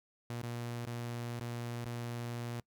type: tone with dropouts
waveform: sawtooth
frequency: 119.1 Hz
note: A#2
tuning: 38 cents sharp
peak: -34 dBFS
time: 0.3-2.6 s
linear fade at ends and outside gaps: 0 ms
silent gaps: 0.415-0.432 / 0.851-0.869 / 1.395-1.411 / 1.844-1.858 s
effects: noise-tail reverb RT60 0.1 s tail -23 dB re dry